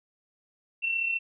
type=tone pair together; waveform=sine; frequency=2701 / 2736 Hz; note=E7 / F7; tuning=+42 / -36 cents; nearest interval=unison; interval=22 cents; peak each=-26 / -35 dBFS; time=0.82-1.19 s; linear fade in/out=20 ms; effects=none